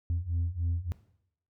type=beating tone pair; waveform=sine; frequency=83.4 / 86.8 Hz; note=E2 / F2; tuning=+21 / -10 cents; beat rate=3.4 Hz; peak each=-31 / -28 dBFS; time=0.1-0.92 s; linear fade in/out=0 ms; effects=noise-tail reverb RT60 0.7 s tail -17 dB re dry + tanh soft clip ceiling -24 dBFS